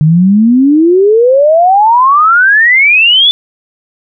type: exponential sweep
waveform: sine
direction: up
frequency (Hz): 148.9 to 3520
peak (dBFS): -3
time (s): 0.01-3.31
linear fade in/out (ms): 0
effects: none